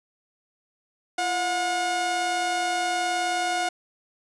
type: tone pair together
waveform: sawtooth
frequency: 341.5 / 722 Hz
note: F4 / F#5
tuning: -39 / -43 cents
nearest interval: octave + minor second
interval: 1296 cents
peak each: -30 / -20 dBFS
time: 1.18-3.69 s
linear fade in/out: 5 ms
effects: resampled to 22050 Hz